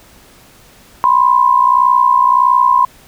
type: tone pair together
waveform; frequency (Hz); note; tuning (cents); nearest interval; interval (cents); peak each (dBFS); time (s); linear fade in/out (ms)
sine; 989.4 / 1051; B5 / C6; +3 / +7; minor second; 104; -10; 1.04-2.85; 0
effects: pink hiss -44 dBFS RMS until 3.07 s